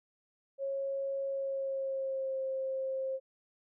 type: tone with pitch glide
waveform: sine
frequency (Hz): 547 to 530.5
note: C#5 to C5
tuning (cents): -23 to +24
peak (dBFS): -32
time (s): 0.58-3.2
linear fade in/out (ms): 50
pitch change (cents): -53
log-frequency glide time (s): 1.27-2.41
effects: none